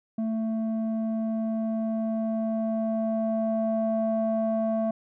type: tone with low-pass filter sweep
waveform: square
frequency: 222.1 Hz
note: A3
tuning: 16 cents sharp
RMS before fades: -27 dBFS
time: 0.18-4.91 s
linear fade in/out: 5 ms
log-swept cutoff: 460 to 730 Hz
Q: 3.8
effects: none